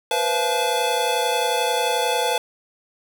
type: tone cluster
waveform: square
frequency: 486.8 / 518 / 684 / 862 / 3432 Hz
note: B4 / C5 / F5 / A5 / A7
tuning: -25 / -17 / -36 / -36 / -44 cents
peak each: -26 / -28 / -28 / -24 / -29 dBFS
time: 0.11-2.38 s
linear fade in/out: 2 ms
effects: none